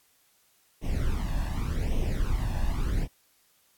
brown noise with flanger, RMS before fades -27 dBFS, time 0.81-3.08 s, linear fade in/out 50 ms, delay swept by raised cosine 0.33 to 1.16 ms, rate 0.86 Hz, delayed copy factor +0.75, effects white hiss -65 dBFS RMS until 3.77 s + AAC 64 kbps

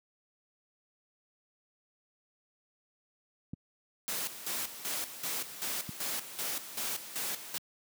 clicks, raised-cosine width 5 ms, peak -22 dBFS, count 2, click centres 3.535 / 5.892 s
white noise with tremolo, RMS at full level -35 dBFS, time 4.08-7.58 s, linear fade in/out 0 ms, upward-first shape square, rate 2.6 Hz, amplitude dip 70%
effects high-pass 150 Hz 12 dB/octave

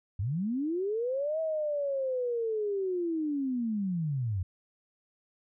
sine linear two-way sweep, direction up then down, 85.7 to 648 to 85.7 Hz, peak -28 dBFS, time 0.19-4.43 s, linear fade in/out 5 ms, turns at 1.4 s, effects none

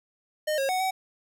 square tone with pitch steps, 612 / 543 / 742 / 757 Hz, D#5 / C#5 / F#5 / F#5, -29 / -36 / +5 / +39 cents, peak -25 dBFS, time 0.47-0.91 s, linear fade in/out 10 ms, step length 110 ms, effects none

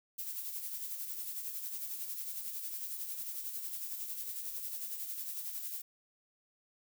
violet noise with tremolo, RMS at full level -39 dBFS, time 0.18-5.82 s, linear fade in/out 10 ms, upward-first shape sine, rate 11 Hz, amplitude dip 45%, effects none

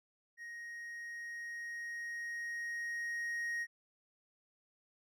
triangle tone with level ramp, 1875 Hz, A#6, 10 cents sharp, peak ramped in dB -43 to -33 dBFS, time 0.37-3.67 s, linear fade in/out 50 ms, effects none

